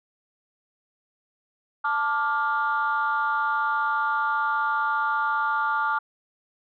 sine chord, D minor, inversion second, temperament just, 881 / 1174.7 / 1409.6 Hz, A5 / D6 / F6, +2 / 0 / +16 cents, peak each -26 / -25 / -25 dBFS, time 1.84-5.99 s, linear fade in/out 10 ms, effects tanh soft clip ceiling -15 dBFS

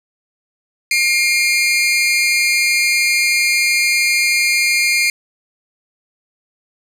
sawtooth tone pair together, 2128 / 2395 Hz, C7 / D7, +29 / +33 cents, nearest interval major second, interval 204 cents, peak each -12 dBFS, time 0.91-5.1 s, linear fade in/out 2 ms, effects low-pass 11000 Hz 12 dB/octave + 7-bit

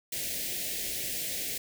white band-stop noise, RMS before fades -34 dBFS, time 0.12-1.58 s, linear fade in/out 5 ms, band 680 to 1800 Hz, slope 48 dB/octave, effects none

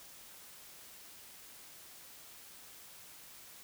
silence, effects white hiss -54 dBFS RMS until 3.63 s

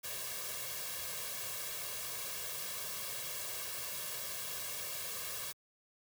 white noise with comb filter, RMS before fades -41 dBFS, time 0.03-5.53 s, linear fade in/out 20 ms, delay 1.8 ms, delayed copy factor +0.8, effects high-pass 80 Hz 12 dB/octave

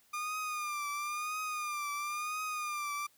30% pulse tone with vibrato, 1208 Hz, D6, 48 cents sharp, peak -32 dBFS, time 0.13-3.07 s, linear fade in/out 10 ms, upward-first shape triangle, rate 0.98 Hz, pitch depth 74 cents each way, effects white hiss -67 dBFS RMS until 3.17 s

